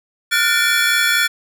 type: tone cluster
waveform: square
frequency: 1407 / 1471 / 1790 / 2328 / 3396 Hz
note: F6 / F#6 / A6 / D7 / G#7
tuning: +12 / -11 / +29 / -16 / +38 cents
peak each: -21 dBFS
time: 0.31-1.28 s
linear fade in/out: 20 ms
effects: none